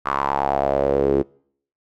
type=tone with band-pass filter sweep; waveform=sawtooth; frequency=69.3 Hz; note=C#2; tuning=in tune; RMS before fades=-20 dBFS; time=0.05-1.23 s; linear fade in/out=20 ms; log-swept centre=1200 to 370 Hz; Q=4.6; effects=noise-tail reverb RT60 0.6 s tail -25 dB re dry